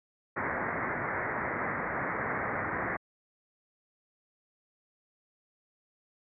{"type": "low-pass noise", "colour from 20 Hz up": "white", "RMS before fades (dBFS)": -33, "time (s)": [0.36, 2.97], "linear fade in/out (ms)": 10, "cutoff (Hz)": 2100, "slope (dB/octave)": 96, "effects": ["high-pass 80 Hz 12 dB/octave"]}